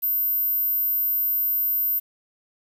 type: tone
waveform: sine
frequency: 13600 Hz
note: G#9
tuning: 40 cents sharp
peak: -20 dBFS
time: 0.02-2 s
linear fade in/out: 20 ms
effects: 8-bit